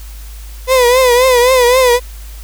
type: tone with vibrato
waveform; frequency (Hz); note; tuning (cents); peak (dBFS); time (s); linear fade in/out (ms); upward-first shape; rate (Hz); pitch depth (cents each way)
35% pulse; 501; B4; +25; -5; 0.67-2; 50; triangle; 3.8; 98
effects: added 52 Hz sine -27 dBFS peak until 2.43 s + white hiss -39 dBFS RMS until 2.43 s